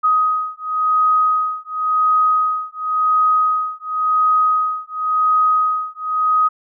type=beating tone pair; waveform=sine; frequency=1255 / 1255.93 Hz; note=D#6 / D#6; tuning=+15 / +16 cents; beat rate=0.93 Hz; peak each=-17 dBFS; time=0.03-6.49 s; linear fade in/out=20 ms; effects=none